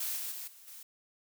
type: noise with level steps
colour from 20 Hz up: blue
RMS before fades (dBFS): -35 / -38 / -42 / -55 / -49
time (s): 0-0.83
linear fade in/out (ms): 5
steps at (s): 0.16 / 0.31 / 0.47 / 0.67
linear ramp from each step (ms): 10
effects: none